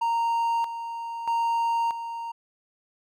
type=tone with tremolo; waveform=triangle; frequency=927 Hz; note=A#5; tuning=10 cents flat; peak=-20 dBFS; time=0.01-2.32 s; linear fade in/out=10 ms; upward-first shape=square; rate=0.79 Hz; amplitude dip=65%; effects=none